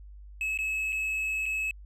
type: tone with dropouts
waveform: triangle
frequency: 2584 Hz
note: E7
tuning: 35 cents flat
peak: -26 dBFS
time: 0.41-1.71 s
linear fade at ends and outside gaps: 1 ms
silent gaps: 0.575-0.588 / 0.923-0.927 / 1.457-1.462 s
effects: added 50 Hz sine -44 dBFS peak until 1.85 s